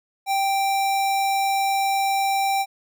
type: tone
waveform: square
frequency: 784 Hz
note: G5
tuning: in tune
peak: -20 dBFS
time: 0.26-2.66 s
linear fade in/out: 50 ms
effects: none